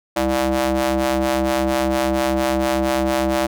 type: ring-modulated tone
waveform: sawtooth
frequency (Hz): 130.81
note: C3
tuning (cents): 0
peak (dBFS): -10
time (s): 0.16-3.47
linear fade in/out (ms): 10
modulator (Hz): 460
effects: none